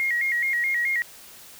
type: tone with vibrato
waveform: sine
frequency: 2017 Hz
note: B6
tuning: 36 cents sharp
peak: -21 dBFS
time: 0-1.02 s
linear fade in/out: 0 ms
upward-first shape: square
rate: 4.7 Hz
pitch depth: 100 cents each way
effects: white hiss -46 dBFS RMS until 1.59 s